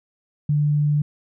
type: tone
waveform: sine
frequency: 147.8 Hz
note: D3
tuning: 11 cents sharp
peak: -16 dBFS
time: 0.49-1.02 s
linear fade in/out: 5 ms
effects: none